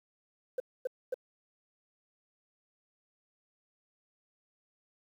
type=tone bursts; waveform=sine; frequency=510 Hz; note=C5; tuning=44 cents flat; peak=-27 dBFS; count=3; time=0.58-1.143 s; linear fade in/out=5 ms; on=21 ms; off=250 ms; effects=tanh soft clip ceiling -28 dBFS + 10-bit